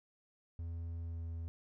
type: tone with pitch glide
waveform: triangle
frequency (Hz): 83.8 to 82.98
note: E2 to E2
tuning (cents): +29 to +12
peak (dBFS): -37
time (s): 0.59-1.48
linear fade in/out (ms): 0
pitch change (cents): -17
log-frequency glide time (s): 1-1.22
effects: none